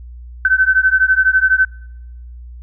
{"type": "beating tone pair", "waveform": "sine", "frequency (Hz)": [1522, 1534], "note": ["F#6", "G6"], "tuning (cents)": [48, -38], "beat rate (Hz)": 12, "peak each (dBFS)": -13, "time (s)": [0.45, 1.65], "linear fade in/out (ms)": 2, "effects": ["noise-tail reverb RT60 0.8 s tail -25 dB re dry", "added 60 Hz sine -31 dBFS peak until 2.62 s"]}